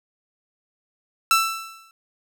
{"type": "tone with exponential decay", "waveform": "sawtooth", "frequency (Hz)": 1330, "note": "E6", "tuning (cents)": 15, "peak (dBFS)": -9, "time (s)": [1.31, 1.91], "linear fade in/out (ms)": 1, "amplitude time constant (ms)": 130, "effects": []}